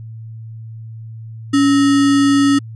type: tone with sample-and-hold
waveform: sine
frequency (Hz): 280.5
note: C#4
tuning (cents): +21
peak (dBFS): -9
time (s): 1.53-2.59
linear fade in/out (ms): 10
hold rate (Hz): 1575
effects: added 112 Hz sine -29 dBFS peak until 2.75 s + resampled to 22050 Hz